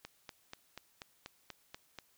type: click train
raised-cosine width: 0.2 ms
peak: -27 dBFS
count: 9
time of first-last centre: 0.05-1.987 s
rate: 4.13 Hz
effects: white hiss -70 dBFS RMS until 2.17 s